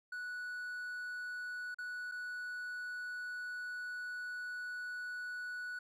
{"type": "tone with dropouts", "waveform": "triangle", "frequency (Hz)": 1475, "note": "F#6", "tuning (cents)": -6, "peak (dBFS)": -38, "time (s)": [0.12, 5.79], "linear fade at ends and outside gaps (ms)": 5, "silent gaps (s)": [[1.745, 1.785], [2.115, 2.119]], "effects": []}